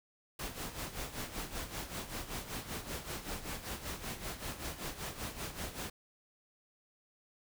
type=noise with tremolo; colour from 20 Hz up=pink; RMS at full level=-39 dBFS; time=0.39-5.9 s; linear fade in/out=5 ms; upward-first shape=sine; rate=5.2 Hz; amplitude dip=70%; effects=none